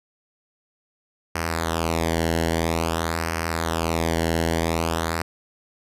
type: tone with flanger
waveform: sawtooth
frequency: 82.41 Hz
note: E2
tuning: in tune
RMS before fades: -24 dBFS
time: 1.35-5.22 s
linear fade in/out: 5 ms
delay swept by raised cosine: 0.27 to 0.83 ms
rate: 0.5 Hz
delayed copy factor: -0.75
effects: resampled to 32000 Hz